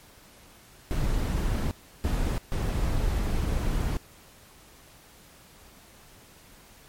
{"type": "noise bursts at uneven times", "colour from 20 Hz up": "brown", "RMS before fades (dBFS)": -26, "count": 3, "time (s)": [[0.91, 1.71], [2.04, 2.38], [2.52, 3.97]], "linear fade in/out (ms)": 0, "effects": ["pink hiss -53 dBFS RMS until 6.88 s", "MP3 64 kbps"]}